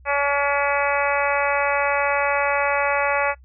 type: harmonic tone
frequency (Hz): 283.8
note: C#4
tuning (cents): +41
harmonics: 2 / 3 / 4 / 5 / 6 / 7 / 8 / 9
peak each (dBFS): -23 / -25 / -26 / -27 / -28 / -28 / -29 / -30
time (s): 0.05-3.35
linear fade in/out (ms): 50
effects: noise-tail reverb RT60 0.1 s tail -20 dB re dry + added 64 Hz sine -45 dBFS peak until 3.44 s